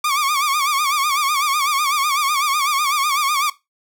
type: tone with vibrato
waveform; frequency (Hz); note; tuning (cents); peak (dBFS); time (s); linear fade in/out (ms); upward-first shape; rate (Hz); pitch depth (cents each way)
sawtooth; 1155; D6; -29; -13; 0.04-3.5; 5; sine; 8; 110
effects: noise-tail reverb RT60 0.2 s tail -17 dB re dry